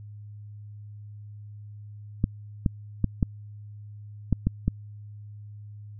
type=clicks; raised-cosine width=5 ms; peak=-9 dBFS; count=7; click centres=2.241 / 2.662 / 3.043 / 3.228 / 4.327 / 4.47 / 4.68 s; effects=added 104 Hz sine -40 dBFS peak until 5.99 s